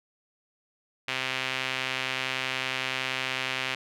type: tone with band-pass filter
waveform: sawtooth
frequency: 130.7 Hz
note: C3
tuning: 1 cent flat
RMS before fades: -31 dBFS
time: 1.08-3.75 s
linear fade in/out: 5 ms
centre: 2600 Hz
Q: 1.9
effects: none